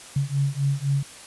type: beating tone pair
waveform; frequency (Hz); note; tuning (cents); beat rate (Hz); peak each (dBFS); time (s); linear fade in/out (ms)
sine; 137.6 / 141.5; C#3 / C#3; -12 / +36; 3.9; -24; 0.16-1.03; 5
effects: white hiss -43 dBFS RMS until 1.26 s + resampled to 24000 Hz